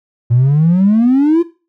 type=exponential sweep; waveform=triangle; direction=up; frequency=115.7 to 349.2 Hz; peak=-4 dBFS; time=0.3-1.43 s; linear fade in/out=20 ms; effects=noise-tail reverb RT60 0.3 s tail -17 dB re dry + tanh soft clip ceiling -4 dBFS